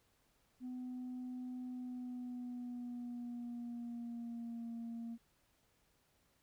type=tone with pitch glide; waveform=sine; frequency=251.2 to 231.7 Hz; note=B3 to A#3; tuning=+30 to -10 cents; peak=-40 dBFS; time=0.6-5.18 s; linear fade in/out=50 ms; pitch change=-140 cents; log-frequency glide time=1.66-4.73 s; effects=tanh soft clip ceiling -40 dBFS + pink hiss -75 dBFS RMS until 6.42 s